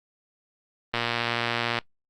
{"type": "click train", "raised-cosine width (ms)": 0.3, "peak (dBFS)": -9, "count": 101, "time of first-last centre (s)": [0.94, 1.787], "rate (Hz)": 118, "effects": ["noise-tail reverb RT60 0.1 s tail -21 dB re dry", "Opus 32 kbps"]}